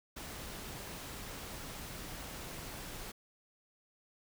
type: noise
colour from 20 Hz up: pink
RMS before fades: -45 dBFS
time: 0.16-3.12 s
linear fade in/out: 10 ms
effects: none